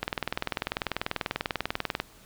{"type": "click train", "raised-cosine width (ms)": 0.3, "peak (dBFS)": -11, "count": 41, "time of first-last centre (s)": [0.03, 2], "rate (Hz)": 20.3, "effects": ["pink hiss -54 dBFS RMS until 2.25 s"]}